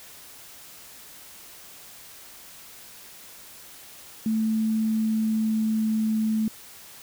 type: tone with pitch glide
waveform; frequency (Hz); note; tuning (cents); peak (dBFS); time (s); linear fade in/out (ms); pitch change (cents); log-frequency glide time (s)
sine; 220 to 218.6; A3 to A3; 0 to -11; -21; 4.26-6.48; 2; -11; 4.72-6.09
effects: white hiss -46 dBFS RMS until 7.02 s